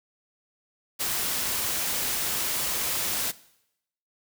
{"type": "noise", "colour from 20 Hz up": "white", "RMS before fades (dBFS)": -28, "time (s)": [0.99, 3.32], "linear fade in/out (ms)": 20, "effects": ["noise-tail reverb RT60 0.8 s tail -19 dB re dry"]}